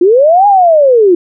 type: linear two-way sweep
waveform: sine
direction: up then down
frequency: 334.5 to 830.6 to 334.5 Hz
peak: -3 dBFS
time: 0.01-1.15 s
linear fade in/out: 5 ms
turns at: 0.47 s
effects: none